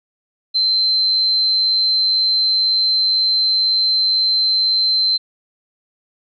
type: tone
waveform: sine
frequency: 4099 Hz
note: C8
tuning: 36 cents flat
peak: -13 dBFS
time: 0.54-5.18 s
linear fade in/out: 20 ms
effects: none